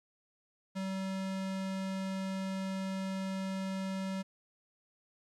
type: tone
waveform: square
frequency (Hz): 191.3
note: G3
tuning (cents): -42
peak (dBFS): -35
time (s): 0.75-4.23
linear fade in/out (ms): 20
effects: low-pass 8000 Hz 12 dB/octave + 12-bit

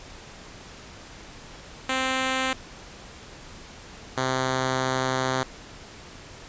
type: tone pair in turn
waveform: 5% pulse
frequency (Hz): 261.6 / 130.35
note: C4 / C3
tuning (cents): 0 / -6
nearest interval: octave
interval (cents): 1206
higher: first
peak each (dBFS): -12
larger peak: neither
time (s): 1.89-2.53 / 4.17-5.43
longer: second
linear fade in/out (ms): 2
effects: pink hiss -44 dBFS RMS until 6.48 s + resampled to 16000 Hz

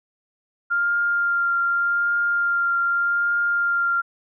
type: tone with vibrato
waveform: sine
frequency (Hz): 1396.9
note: F6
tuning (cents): 0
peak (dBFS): -18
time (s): 0.7-4.02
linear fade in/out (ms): 20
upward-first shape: triangle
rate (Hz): 0.84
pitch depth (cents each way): 14
effects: none

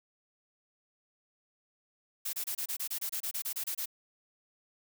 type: noise bursts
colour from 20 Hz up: blue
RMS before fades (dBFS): -35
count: 15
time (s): 2.25-3.858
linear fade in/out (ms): 10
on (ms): 82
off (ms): 27
effects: none

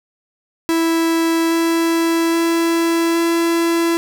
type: tone with pitch steps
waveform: 45% pulse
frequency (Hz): 329.6 / 331.5 / 333.4 / 335.4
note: E4 / E4 / E4 / E4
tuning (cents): 0 / +10 / +20 / +30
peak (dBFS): -14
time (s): 0.69-3.97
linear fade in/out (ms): 0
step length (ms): 820
effects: none

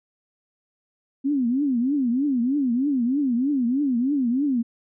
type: tone with vibrato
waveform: sine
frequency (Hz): 261.6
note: C4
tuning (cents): 0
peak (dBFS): -19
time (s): 1.24-4.63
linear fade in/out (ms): 20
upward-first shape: triangle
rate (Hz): 3.2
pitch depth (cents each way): 240
effects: none

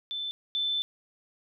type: tone pair in turn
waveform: sine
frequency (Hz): 3527 / 3527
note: A7 / A7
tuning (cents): +3 / +3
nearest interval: unison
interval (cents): 0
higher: neither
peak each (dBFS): -31 / -26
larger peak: second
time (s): 0.11-0.31 / 0.55-0.82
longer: second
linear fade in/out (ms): 0
effects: none

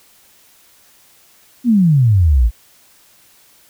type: exponential sweep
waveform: sine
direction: down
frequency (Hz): 254.7 to 51.91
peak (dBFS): -8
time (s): 1.64-2.51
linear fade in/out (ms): 50
effects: white hiss -50 dBFS RMS until 3.69 s

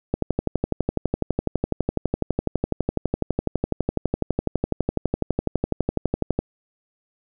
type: click train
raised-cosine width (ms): 2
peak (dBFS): -7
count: 76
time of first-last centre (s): 0.14-6.39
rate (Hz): 12
effects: none

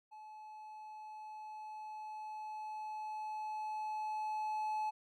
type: tone with level ramp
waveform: triangle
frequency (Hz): 859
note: A5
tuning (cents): -42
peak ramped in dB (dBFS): -48 to -32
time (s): 0.11-4.91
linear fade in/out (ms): 20
effects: none

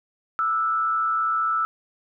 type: tone with frequency modulation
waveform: sine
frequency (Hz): 1319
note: E6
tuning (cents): +1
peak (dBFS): -20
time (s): 0.39-1.65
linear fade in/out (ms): 0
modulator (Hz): 115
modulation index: 0.54
effects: none

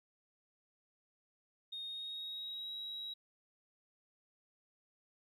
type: tone with pitch glide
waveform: sine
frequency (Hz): 3706 to 3852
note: A#7 to B7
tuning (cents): -11 to -44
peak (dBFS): -40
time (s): 1.72-3.14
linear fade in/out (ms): 10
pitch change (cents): +67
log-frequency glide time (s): 1.86-2.72
effects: tanh soft clip ceiling -37 dBFS + 13-bit

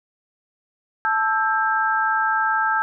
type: tone cluster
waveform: sine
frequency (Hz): 878 / 1317 / 1594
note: A5 / E6 / G6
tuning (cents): -4 / -2 / +28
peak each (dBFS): -22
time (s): 1.05-2.82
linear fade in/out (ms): 0
effects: none

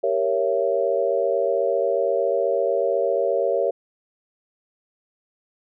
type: chord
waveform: sine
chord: G diminished seventh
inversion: none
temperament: equal with one note detuned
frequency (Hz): 392 / 466.2 / 554.4 / 670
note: G4 / Bb4 / Db5 / Fb5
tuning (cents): 0 / 0 / 0 / +28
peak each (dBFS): -26 / -24 / -22 / -26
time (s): 0.03-3.71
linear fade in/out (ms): 10
effects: none

